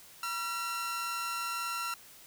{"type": "tone pair together", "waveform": "sawtooth", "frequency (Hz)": [962, 1360.5], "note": ["B5", "F6"], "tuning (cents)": [-46, -46], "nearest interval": "tritone", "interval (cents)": 600, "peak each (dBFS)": [-39, -30], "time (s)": [0.23, 1.94], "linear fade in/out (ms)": 2, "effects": ["white hiss -54 dBFS RMS until 2.26 s"]}